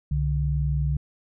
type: tone pair together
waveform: sine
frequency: 65.1 / 146 Hz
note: C2 / D3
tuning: -8 / -10 cents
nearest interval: octave + major second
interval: 1398 cents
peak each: -24 dBFS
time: 0.11-0.97 s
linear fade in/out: 5 ms
effects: none